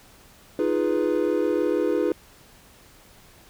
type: chord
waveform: triangle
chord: F half-diminished seventh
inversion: third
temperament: equal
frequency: 311.1 / 349.2 / 415.3 / 493.9 Hz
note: Eb4 / F4 / Ab4 / Cb5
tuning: 0 / 0 / 0 / 0 cents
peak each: -24 dBFS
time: 0.59-2.12 s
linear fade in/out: 2 ms
effects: pink hiss -52 dBFS RMS until 3.49 s